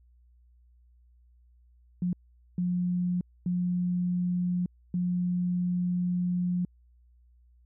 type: tone bursts at uneven times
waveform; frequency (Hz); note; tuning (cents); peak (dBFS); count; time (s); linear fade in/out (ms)
sine; 178.3; F3; +36; -25; 4; 2.02-2.13 / 2.58-3.21 / 3.46-4.66 / 4.94-6.65; 2
effects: added 60 Hz sine -57 dBFS peak until 7.65 s